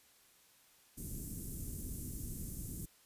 pink band-stop noise, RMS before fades -43 dBFS, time 0.97-2.86 s, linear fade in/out 10 ms, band 300 to 7800 Hz, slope 24 dB/octave, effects white hiss -66 dBFS RMS until 3.05 s + resampled to 32000 Hz

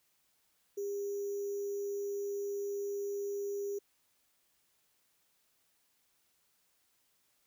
sine tone with sample-and-hold, 402.3 Hz, G4, 45 cents sharp, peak -34 dBFS, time 0.77-3.79 s, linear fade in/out 10 ms, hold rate 6300 Hz, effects white hiss -74 dBFS RMS until 7.46 s

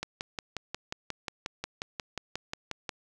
click train, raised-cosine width 0.2 ms, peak -16 dBFS, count 17, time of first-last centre 0.03-2.892 s, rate 5.59 Hz, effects none

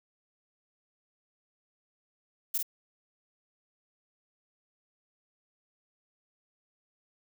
violet noise with echo, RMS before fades -29 dBFS, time 2.54-2.58 s, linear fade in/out 5 ms, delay 48 ms, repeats 1, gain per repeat -3 dB, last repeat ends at 2.628 s, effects none

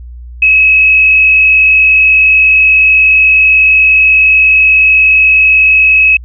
sine tone with frequency modulation, 2569 Hz, E7, 45 cents flat, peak -3 dBFS, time 0.42-6.17 s, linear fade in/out 5 ms, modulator 43.5 Hz, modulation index 0.73, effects added 60 Hz sine -25 dBFS peak until 6.24 s

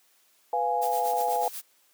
sine chord, F diminished, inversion second, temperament equal, 493.9 / 698.5 / 830.6 Hz, Cb5 / F5 / Ab5, 0 / 0 / 0 cents, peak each -30 / -28 / -26 dBFS, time 0.53-1.48 s, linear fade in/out 2 ms
blue noise with tremolo, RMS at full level -36 dBFS, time 0.81-1.62 s, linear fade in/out 20 ms, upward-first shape sine, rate 8.2 Hz, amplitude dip 65%
click train, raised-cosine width 1 ms, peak -30 dBFS, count 6, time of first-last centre 1.06-1.433 s, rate 13.4 Hz
effects white hiss -64 dBFS RMS until 1.93 s + high-pass 300 Hz 12 dB/octave

